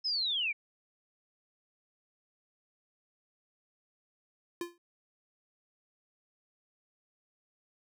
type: linear sweep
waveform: sine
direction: down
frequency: 5250 to 2228 Hz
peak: -29 dBFS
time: 0.04-0.53 s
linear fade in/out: 20 ms
type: tone with exponential decay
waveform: square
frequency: 345.8 Hz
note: F4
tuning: 17 cents flat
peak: -32 dBFS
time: 4.61-4.78 s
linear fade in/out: 2 ms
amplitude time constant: 35 ms
effects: none